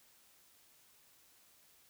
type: silence
effects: white hiss -66 dBFS RMS until 1.89 s